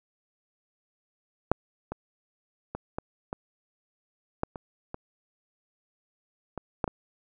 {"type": "clicks", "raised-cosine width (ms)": 1, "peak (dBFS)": [-6, -19, -19, -17, -18, -12, -23, -21, -20, -11, -17], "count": 11, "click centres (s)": [1.516, 1.92, 2.75, 2.985, 3.329, 4.434, 4.558, 4.944, 6.577, 6.842, 6.878], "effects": []}